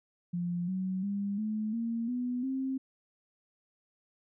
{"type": "tone with pitch steps", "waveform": "sine", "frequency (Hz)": [174.8, 187.35, 200.8, 215.2, 230.6, 247.2, 264.9], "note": ["F3", "F#3", "G3", "A3", "A#3", "B3", "C4"], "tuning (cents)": [2, 22, 42, -38, -19, 2, 22], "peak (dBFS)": -30, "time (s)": [0.33, 2.78], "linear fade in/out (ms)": 10, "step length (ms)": 350, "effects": []}